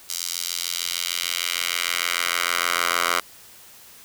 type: tone with high-pass filter sweep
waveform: 10% pulse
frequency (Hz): 86.6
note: F2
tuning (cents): -14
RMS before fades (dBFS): -25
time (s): 0.09-3.2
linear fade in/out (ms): 5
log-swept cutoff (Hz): 5400 to 1100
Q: 1.2
effects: white hiss -47 dBFS RMS until 4.04 s